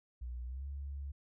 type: tone with pitch glide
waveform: sine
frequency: 60.9 to 69.96 Hz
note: B1 to C#2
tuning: -24 to +17 cents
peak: -39 dBFS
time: 0.21-1.12 s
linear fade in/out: 10 ms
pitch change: +241 cents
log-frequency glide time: 0.45-0.66 s
effects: none